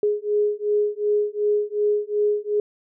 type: beating tone pair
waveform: sine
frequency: 415.6 / 418.3 Hz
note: G#4 / G#4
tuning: +1 / +12 cents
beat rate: 2.7 Hz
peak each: -22 dBFS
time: 0.03-2.6 s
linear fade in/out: 2 ms
effects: none